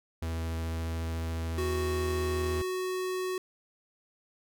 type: tone with vibrato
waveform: 45% pulse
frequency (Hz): 81.9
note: E2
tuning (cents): -11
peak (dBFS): -31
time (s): 0.22-2.62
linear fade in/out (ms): 5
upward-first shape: sine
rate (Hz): 14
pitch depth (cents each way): 11
type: tone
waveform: square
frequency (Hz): 370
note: F#4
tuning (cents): 0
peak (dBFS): -31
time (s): 1.58-3.38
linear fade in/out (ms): 2
effects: none